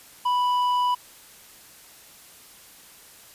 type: tone with tanh clipping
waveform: triangle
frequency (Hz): 987.8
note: B5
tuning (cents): 0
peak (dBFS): -21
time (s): 0.25-0.95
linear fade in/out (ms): 10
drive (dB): 11
effects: white hiss -49 dBFS RMS until 3.34 s + resampled to 32000 Hz